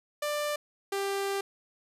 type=tone pair in turn; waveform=sawtooth; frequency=592 / 395.1 Hz; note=D5 / G4; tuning=+14 / +14 cents; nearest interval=perfect fifth; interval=700 cents; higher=first; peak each=-25 dBFS; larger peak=neither; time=0.22-0.56 / 0.92-1.41 s; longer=second; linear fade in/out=5 ms; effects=resampled to 32000 Hz + 9-bit